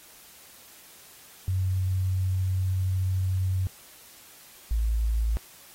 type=tone pair in turn; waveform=sine; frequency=93.4 / 55.54 Hz; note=F#2 / A1; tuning=+17 / +17 cents; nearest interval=major sixth; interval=900 cents; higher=first; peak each=-23 / -22 dBFS; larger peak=second; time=1.48-3.67 / 4.71-5.37 s; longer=first; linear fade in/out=0 ms; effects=white hiss -51 dBFS RMS until 5.74 s + AAC 48 kbps